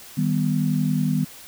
sine chord, Eb augmented, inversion none, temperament equal, 155.56 / 196 / 246.9 Hz, Eb3 / G3 / B3, 0 / 0 / 0 cents, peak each -22 / -24 / -24 dBFS, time 0.17-1.25 s, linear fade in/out 10 ms, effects white hiss -43 dBFS RMS until 1.47 s

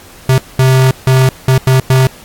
square tone bursts at uneven times, 130.81 Hz, C3, in tune, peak -6 dBFS, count 6, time 0.29-0.38 / 0.59-0.91 / 1.07-1.29 / 1.48-1.58 / 1.67-1.8 / 1.9-2.07 s, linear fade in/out 2 ms, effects pink hiss -37 dBFS RMS until 2.24 s + AAC 64 kbps

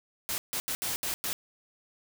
white noise bursts at uneven times, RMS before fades -32 dBFS, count 6, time 0.29-0.38 / 0.53-0.6 / 0.68-0.75 / 0.82-0.96 / 1.03-1.14 / 1.24-1.33 s, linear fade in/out 0 ms, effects none

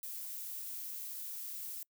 violet noise, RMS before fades -43 dBFS, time 0.03-1.83 s, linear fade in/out 2 ms, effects noise-tail reverb RT60 0.1 s tail -26 dB re dry

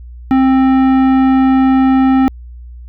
triangle tone with tanh clipping, 263.8 Hz, C4, 14 cents sharp, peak -9 dBFS, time 0.31-2.28 s, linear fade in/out 0 ms, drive 18 dB, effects added 60 Hz sine -29 dBFS peak until 2.88 s

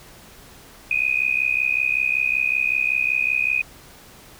sine tone with amplitude modulation, 2489 Hz, D#7, in tune, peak -14 dBFS, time 0.91-3.62 s, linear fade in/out 2 ms, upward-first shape sine, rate 65.3 Hz, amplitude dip 95%, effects pink hiss -46 dBFS RMS until 4.39 s

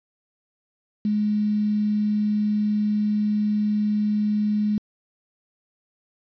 sine tone with quantisation, 210.1 Hz, G#3, 20 cents sharp, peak -19 dBFS, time 1.05-4.78 s, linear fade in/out 2 ms, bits 7, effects resampled to 11025 Hz

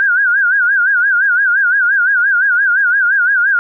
sine tone with vibrato, 1524 Hz, G6, 49 cents flat, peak -9 dBFS, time 0-3.59 s, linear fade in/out 0 ms, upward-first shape sine, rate 5.8 Hz, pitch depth 140 cents each way, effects none

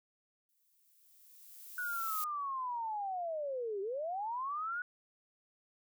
violet noise with exponential growth, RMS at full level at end -38 dBFS, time 0.49-2.24 s, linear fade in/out 0 ms, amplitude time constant 380 ms
sine linear two-way sweep, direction down then up, 1480 to 380 to 1480 Hz, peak -35 dBFS, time 1.78-4.82 s, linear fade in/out 2 ms, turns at 3.81 s
effects none

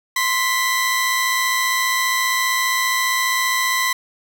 sawtooth tone pair together, 1046.5 / 1978 Hz, C6 / B6, 0 / +2 cents, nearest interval major seventh, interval 1102 cents, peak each -17 / -16 dBFS, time 0.16-3.93 s, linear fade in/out 5 ms, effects none

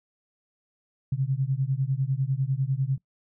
sine beating tone pair, 129.6 / 139.6 Hz, C3 / C#3, -16 / +13 cents, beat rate 10 Hz, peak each -26 dBFS, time 1.12-2.98 s, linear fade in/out 5 ms, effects noise-tail reverb RT60 0.1 s tail -21 dB re dry

